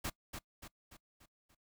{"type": "noise with echo", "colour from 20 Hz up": "pink", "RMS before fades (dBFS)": -38, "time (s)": [0.04, 0.1], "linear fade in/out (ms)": 10, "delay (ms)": 290, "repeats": 5, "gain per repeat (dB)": -6, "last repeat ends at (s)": 1.55, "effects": ["noise-tail reverb RT60 0.1 s tail -22 dB re dry"]}